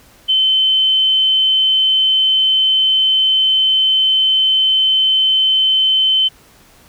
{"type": "tone", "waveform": "sine", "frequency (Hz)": 3070, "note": "G7", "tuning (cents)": -37, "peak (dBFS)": -10, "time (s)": [0.28, 6.29], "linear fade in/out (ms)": 20, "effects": ["pink hiss -47 dBFS RMS until 6.88 s"]}